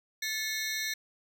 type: ring-modulated tone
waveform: 20% pulse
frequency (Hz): 1964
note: B6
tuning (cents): -10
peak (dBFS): -23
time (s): 0.22-0.94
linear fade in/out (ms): 5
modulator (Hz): 217
effects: none

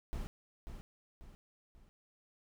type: noise with echo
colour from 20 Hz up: brown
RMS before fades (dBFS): -39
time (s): 0.13-0.27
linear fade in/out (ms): 0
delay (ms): 540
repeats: 3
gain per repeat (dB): -7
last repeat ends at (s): 1.89
effects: none

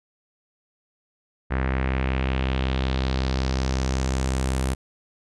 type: tone with low-pass filter sweep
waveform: sawtooth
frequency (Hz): 65.41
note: C2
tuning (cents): 0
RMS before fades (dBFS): -24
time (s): 1.5-4.75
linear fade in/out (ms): 20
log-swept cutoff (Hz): 1800 to 9900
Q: 2.3
effects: none

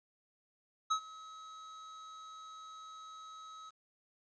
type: tone with ADSR envelope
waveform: square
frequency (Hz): 1282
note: E6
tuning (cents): -49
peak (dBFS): -28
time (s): 0.9-3.71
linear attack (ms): 15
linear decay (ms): 82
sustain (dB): -21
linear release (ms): 24
effects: resampled to 16000 Hz + 11-bit

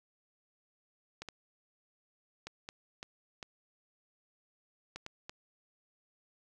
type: clicks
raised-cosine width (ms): 0.2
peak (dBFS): -25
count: 9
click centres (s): 1.22 / 1.287 / 2.47 / 2.689 / 3.029 / 3.428 / 4.96 / 5.064 / 5.295
effects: none

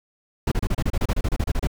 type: noise bursts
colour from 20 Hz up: brown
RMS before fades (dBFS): -21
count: 16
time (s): 0.47-1.672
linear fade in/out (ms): 5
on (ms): 47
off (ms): 30
effects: none

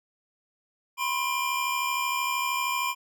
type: tone cluster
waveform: square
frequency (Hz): 991 / 1064 / 2390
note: B5 / C6 / D7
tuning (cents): +6 / +29 / +30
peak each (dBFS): -31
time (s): 0.97-2.95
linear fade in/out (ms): 50
effects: none

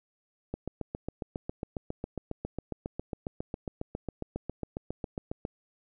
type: click train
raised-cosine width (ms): 2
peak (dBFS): -20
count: 37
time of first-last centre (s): 0.54-5.451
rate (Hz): 7.33
effects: none

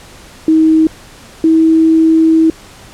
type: tone pair in turn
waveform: sine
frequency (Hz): 317.5 / 322.3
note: D#4 / E4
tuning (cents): +35 / -39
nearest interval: unison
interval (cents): 26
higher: second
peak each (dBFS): -5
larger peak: neither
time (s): 0.48-0.87 / 1.44-2.5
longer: second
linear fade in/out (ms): 2
effects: pink hiss -37 dBFS RMS until 2.93 s + low-pass 10000 Hz 12 dB/octave

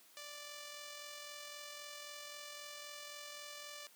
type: tone with amplitude modulation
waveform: 5% pulse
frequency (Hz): 587.3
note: D5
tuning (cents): 0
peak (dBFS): -35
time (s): 0.17-3.87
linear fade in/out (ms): 0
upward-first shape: sine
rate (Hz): 43.8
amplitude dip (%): 30
effects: white hiss -64 dBFS RMS until 3.95 s + high-pass 200 Hz 12 dB/octave

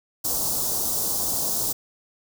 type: band-stop noise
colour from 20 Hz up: white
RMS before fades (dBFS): -25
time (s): 0.24-1.73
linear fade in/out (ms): 10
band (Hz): 980 to 4800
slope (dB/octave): 24
effects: none

